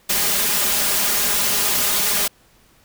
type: noise with comb filter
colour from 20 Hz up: white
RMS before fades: -19 dBFS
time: 0.09-2.28 s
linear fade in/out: 10 ms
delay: 4.9 ms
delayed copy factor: +0.9
effects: pink hiss -55 dBFS RMS until 2.84 s